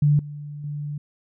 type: tone with level steps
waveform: sine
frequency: 146.83 Hz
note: D3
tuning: in tune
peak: -14 / -32 / -27 dBFS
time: 0.02-0.98 s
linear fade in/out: 5 ms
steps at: 0.19 / 0.64 s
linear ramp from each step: 2 ms
effects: none

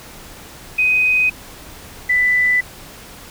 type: tone pair in turn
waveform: sine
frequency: 2506 / 1989 Hz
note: D#7 / B6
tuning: +12 / +12 cents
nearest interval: major third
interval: 400 cents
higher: first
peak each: -12 dBFS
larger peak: neither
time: 0.78-1.3 / 2.09-2.61 s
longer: neither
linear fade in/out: 10 ms
effects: pink hiss -38 dBFS RMS until 3.3 s

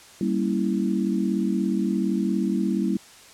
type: chord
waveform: sine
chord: G diminished seventh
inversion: none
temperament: equal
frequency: 196 / 233.1 / 277.2 / 329.6 Hz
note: G3 / Bb3 / Db4 / Fb4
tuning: 0 / 0 / 0 / 0 cents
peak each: -24 / -27 / -30 / -27 dBFS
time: 0.21-2.97 s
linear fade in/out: 2 ms
effects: white hiss -48 dBFS RMS until 3.33 s + low-pass 9000 Hz 12 dB/octave

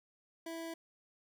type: tone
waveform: 25% pulse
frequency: 329.6 Hz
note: E4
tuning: in tune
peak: -37 dBFS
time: 0.46-0.74 s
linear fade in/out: 5 ms
effects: none

